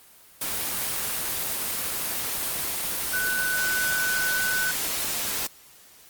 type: tone in noise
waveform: sine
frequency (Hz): 1500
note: F#6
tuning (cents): +23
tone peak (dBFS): -24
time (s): 3.13-4.71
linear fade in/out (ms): 5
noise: white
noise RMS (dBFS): -28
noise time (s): 0.41-5.47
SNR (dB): +1
effects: white hiss -52 dBFS RMS until 6.09 s + Opus 24 kbps